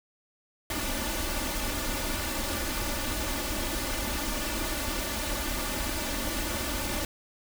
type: noise with comb filter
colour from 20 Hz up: pink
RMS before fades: -31 dBFS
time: 0.7-7.05 s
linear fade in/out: 2 ms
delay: 3.4 ms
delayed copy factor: +0.8
effects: none